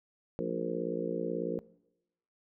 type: harmonic tone with a mistuned harmonic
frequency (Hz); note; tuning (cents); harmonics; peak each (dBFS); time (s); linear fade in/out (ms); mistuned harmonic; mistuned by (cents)
58.27; A#1; 0; 3 / 4 / 5 / 6 / 7 / 8 / 9; -39 / -41 / -40 / -38 / -42 / -36 / -40; 0.39-1.59; 0; 4; -65
effects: noise-tail reverb RT60 0.9 s tail -22 dB re dry